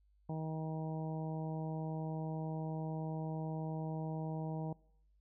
harmonic tone, 158.3 Hz, D#3, 30 cents sharp, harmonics 1 / 2 / 3 / 4 / 5 / 6, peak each -38 / -46 / -49 / -49 / -49 / -52 dBFS, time 0.29-4.73 s, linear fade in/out 5 ms, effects noise-tail reverb RT60 0.7 s tail -23 dB re dry + added 50 Hz sine -67 dBFS peak until 5.2 s

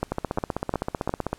two click trains, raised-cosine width 1 ms, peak -10 / -11 dBFS, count 4 / 20, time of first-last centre 0.03-1.094 / 0.12-1.33 s, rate 2.82 / 15.7 Hz, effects pink hiss -55 dBFS RMS until 1.38 s + low-pass 11000 Hz 12 dB/octave

